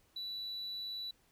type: tone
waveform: sine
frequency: 3951 Hz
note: B7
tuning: in tune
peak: -37 dBFS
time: 0.16-1.11 s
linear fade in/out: 5 ms
effects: tanh soft clip ceiling -37 dBFS + pink hiss -70 dBFS RMS until 1.31 s